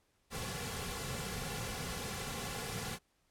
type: noise with comb filter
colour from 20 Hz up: pink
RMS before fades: -40 dBFS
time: 0.3-2.99 s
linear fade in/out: 50 ms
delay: 3.2 ms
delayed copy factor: -0.7
effects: pink hiss -75 dBFS RMS until 3.3 s + low-pass 12000 Hz 12 dB/octave